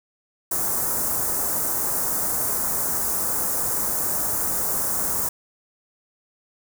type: band-stop noise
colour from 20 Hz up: white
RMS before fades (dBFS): -24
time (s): 0.51-5.29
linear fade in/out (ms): 5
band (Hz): 1400 to 6900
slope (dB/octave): 24
effects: none